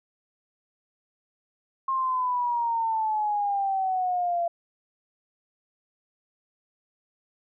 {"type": "exponential sweep", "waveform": "sine", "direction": "down", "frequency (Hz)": [1071, 680], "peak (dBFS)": -23, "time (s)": [1.88, 4.48], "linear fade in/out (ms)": 5, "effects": []}